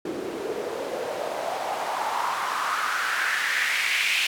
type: noise with band-pass filter sweep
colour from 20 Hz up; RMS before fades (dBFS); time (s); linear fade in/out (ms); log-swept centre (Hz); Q
white; -27; 0.05-4.27; 5; 330 to 2600; 3.9
effects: none